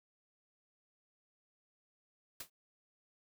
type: noise with exponential decay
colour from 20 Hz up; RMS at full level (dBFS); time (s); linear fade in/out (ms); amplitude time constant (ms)
white; -39; 2.4-2.5; 5; 21
effects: none